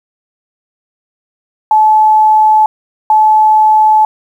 sine tone pair in turn, 863 / 863 Hz, A5 / A5, -34 / -34 cents, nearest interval unison, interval 0 cents, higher neither, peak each -4 dBFS, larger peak neither, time 1.71-2.66 / 3.1-4.05 s, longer neither, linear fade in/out 2 ms, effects 7-bit

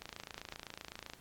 click train, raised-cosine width 0.2 ms, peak -26 dBFS, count 32, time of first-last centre 0.02-1.135 s, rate 27.8 Hz, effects pink hiss -61 dBFS RMS until 1.2 s + AAC 64 kbps

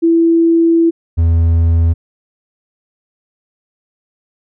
sine / triangle tone pair in turn, 332.4 / 83.1 Hz, E4 / E2, +15 / +15 cents, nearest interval 2 octaves, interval 2400 cents, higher first, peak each -7 / -6 dBFS, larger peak second, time 0.02-0.91 / 1.17-1.94 s, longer first, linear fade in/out 20 ms, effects none

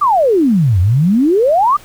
sine exponential two-way sweep, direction down then up, 1236 to 85.4 to 1236 Hz, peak -8 dBFS, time 0.01-1.77 s, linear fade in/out 10 ms, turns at 0.8 s, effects pink hiss -41 dBFS RMS until 1.84 s

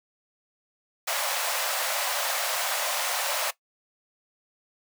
pink high-pass noise, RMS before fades -28 dBFS, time 1.07-3.51 s, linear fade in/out 10 ms, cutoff 530 Hz, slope 96 dB/octave, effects noise-tail reverb RT60 0.1 s tail -17 dB re dry

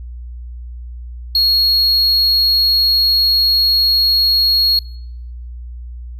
triangle tone, 4307 Hz, C8, 49 cents sharp, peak -9 dBFS, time 1.35-4.79 s, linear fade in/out 2 ms, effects noise-tail reverb RT60 0.8 s tail -25 dB re dry + added 60 Hz sine -27 dBFS peak until 6.19 s

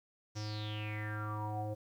square tone with low-pass filter sweep, 106.3 Hz, G#2, 41 cents sharp, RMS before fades -39 dBFS, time 0.35-1.75 s, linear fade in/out 20 ms, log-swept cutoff 5900 to 570 Hz, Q 8.3, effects 11-bit

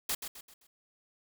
white noise with echo, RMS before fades -32 dBFS, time 0.09-0.15 s, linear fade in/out 5 ms, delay 130 ms, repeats 4, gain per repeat -8 dB, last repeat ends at 0.67 s, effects none

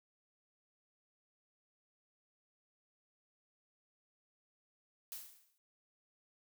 blue noise with exponential decay, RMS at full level -43 dBFS, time 5.12-5.58 s, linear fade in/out 0 ms, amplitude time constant 100 ms, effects noise-tail reverb RT60 0.2 s tail -23 dB re dry

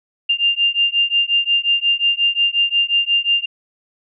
sine beating tone pair, 2794 / 2799.6 Hz, F7 / F7, 0 / +4 cents, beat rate 5.6 Hz, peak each -17 dBFS, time 0.29-3.46 s, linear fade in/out 10 ms, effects none

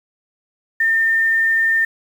sine tone with quantisation, 1808 Hz, A6, 47 cents sharp, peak -13 dBFS, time 0.8-1.85 s, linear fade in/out 5 ms, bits 7, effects none

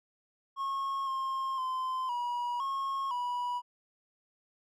triangle tone with pitch steps, 1089 / 1067 / 1033 / 966 / 1087 / 977 Hz, C#6 / C6 / C6 / B5 / C#6 / B5, -31 / +34 / -22 / -39 / -34 / -19 cents, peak -29 dBFS, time 0.56-3.62 s, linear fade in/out 50 ms, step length 510 ms, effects none

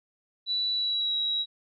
sine tone with pitch glide, 3951 to 3863 Hz, B7 to B7, 0 to -39 cents, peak -25 dBFS, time 0.46-1.46 s, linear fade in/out 50 ms, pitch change -39 cents, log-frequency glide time 0.73-1.15 s, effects none

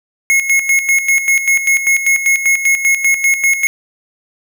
square tone with tremolo, 2171 Hz, C#7, 37 cents flat, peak -9 dBFS, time 0.3-3.67 s, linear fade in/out 0 ms, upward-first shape square, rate 5.1 Hz, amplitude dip 65%, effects none

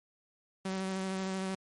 sawtooth tone with vibrato, 190 Hz, F#3, 46 cents sharp, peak -29 dBFS, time 0.65-1.55 s, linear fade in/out 5 ms, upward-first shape sine, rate 13 Hz, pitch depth 16 cents each way, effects MP3 48 kbps

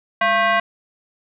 sine tone with frequency modulation, 203.5 Hz, G#3, 35 cents flat, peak -14 dBFS, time 0.21-0.6 s, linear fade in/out 5 ms, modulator 886 Hz, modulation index 2.2, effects none

